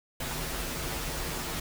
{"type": "noise with comb filter", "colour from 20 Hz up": "pink", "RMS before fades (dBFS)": -34, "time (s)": [0.2, 1.6], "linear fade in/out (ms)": 5, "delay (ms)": 9.8, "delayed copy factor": -0.95, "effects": []}